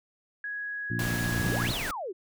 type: tone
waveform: sine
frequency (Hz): 1666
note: G#6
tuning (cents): +5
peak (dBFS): -32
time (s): 0.44-1.67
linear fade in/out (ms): 2
type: harmonic tone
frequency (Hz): 58.3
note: A#1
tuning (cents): +1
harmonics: 2 / 3 / 4 / 5 / 6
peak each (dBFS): -31 / -35 / -37 / -39 / -41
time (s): 0.9-1.72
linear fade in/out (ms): 5
type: noise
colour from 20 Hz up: pink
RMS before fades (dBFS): -34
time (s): 0.99-1.91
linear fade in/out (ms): 2
type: exponential two-way sweep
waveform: sine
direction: up then down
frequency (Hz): 37.23 to 4435 to 335.4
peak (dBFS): -32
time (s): 1.34-2.13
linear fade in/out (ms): 20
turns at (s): 1.71
effects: none